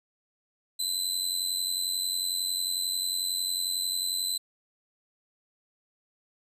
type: tone with amplitude modulation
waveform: 25% pulse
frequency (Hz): 4032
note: B7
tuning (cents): +35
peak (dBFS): -20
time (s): 0.79-4.38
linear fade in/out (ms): 10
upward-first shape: sine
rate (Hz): 91.1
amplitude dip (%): 65
effects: none